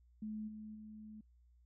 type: tone with level steps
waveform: sine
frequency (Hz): 214.9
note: A3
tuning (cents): -41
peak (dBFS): -40 / -46 / -49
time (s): 0.22-1.21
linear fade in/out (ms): 5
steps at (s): 0.47 / 0.74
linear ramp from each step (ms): 20
effects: noise-tail reverb RT60 0.1 s tail -25 dB re dry + added 60 Hz sine -64 dBFS peak until 1.65 s